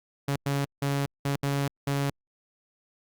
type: tone bursts at uneven times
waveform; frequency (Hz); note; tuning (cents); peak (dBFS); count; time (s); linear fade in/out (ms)
sawtooth; 140.3; C#3; +21; -21; 6; 0.28-0.36 / 0.46-0.65 / 0.82-1.06 / 1.25-1.36 / 1.43-1.68 / 1.87-2.1; 5
effects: Opus 48 kbps